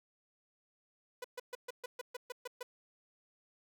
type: tone bursts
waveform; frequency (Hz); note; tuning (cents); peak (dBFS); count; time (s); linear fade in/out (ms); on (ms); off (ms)
sawtooth; 495.3; B4; +5; -36; 10; 1.22-2.63; 5; 24; 130
effects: none